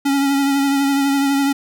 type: tone with vibrato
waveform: square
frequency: 277.7 Hz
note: C#4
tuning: 3 cents sharp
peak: -15 dBFS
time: 0.05-1.53 s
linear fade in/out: 10 ms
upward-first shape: triangle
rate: 12 Hz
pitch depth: 31 cents each way
effects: none